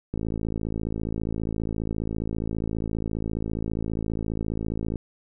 click train, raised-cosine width 3 ms, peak -16 dBFS, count 265, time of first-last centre 0.14-4.958 s, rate 54.8 Hz, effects none

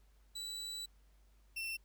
35% pulse tone pair in turn, 3951 / 2693 Hz, B7 / E7, 0 / +36 cents, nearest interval perfect fifth, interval 664 cents, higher first, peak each -39 / -37 dBFS, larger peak second, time 0.35-0.86 / 1.56-1.77 s, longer first, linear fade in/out 10 ms, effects added 50 Hz sine -63 dBFS peak until 1.84 s + pink hiss -75 dBFS RMS until 1.84 s

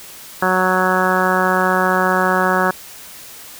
harmonic tone, 185 Hz, F#3, in tune, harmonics 1 / 2 / 3 / 4 / 5 / 6 / 7 / 8 / 9, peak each -22 / -22 / -22 / -22 / -22 / -22 / -22 / -22 / -22 dBFS, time 0.42-2.71 s, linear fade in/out 5 ms, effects white hiss -37 dBFS RMS until 3.59 s

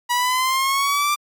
sawtooth exponential sweep, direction up, 966 to 1188 Hz, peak -14 dBFS, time 0.09-1.16 s, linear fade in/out 20 ms, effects AAC 64 kbps

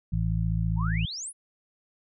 harmonic tone, 55 Hz, A1, in tune, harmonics 1 / 2 / 3, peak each -28 / -28 / -28 dBFS, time 0.12-1.06 s, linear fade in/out 10 ms
sine exponential sweep, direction up, 838 to 10860 Hz, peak -33 dBFS, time 0.76-1.33 s, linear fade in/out 50 ms
effects none

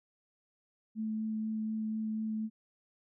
sine tone with vibrato, 218.3 Hz, A3, 13 cents flat, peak -32 dBFS, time 0.95-2.5 s, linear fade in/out 50 ms, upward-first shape sine, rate 4.1 Hz, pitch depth 8 cents each way, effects none

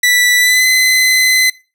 sawtooth tone with pitch glide, 1969 to 2033 Hz, B6 to B6, -6 to +50 cents, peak -5 dBFS, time 0.03-1.5 s, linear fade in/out 5 ms, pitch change +56 cents, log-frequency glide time 0.37-0.67 s, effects noise-tail reverb RT60 0.3 s tail -20 dB re dry

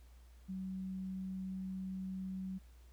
sine tone, 188.5 Hz, F#3, 32 cents sharp, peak -39 dBFS, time 0.48-2.59 s, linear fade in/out 20 ms, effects added 60 Hz sine -56 dBFS peak until 2.92 s + pink hiss -70 dBFS RMS until 2.92 s

